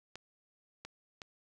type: clicks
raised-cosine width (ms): 0.2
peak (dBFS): -27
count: 3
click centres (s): 0.156 / 0.85 / 1.218
effects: none